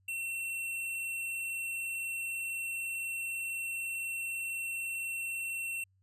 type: tone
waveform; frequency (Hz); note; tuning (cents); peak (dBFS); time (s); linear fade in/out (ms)
square; 2711; E7; +48; -35; 0.08-5.84; 5
effects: added 95 Hz sine -67 dBFS peak until 6.02 s + resampled to 32000 Hz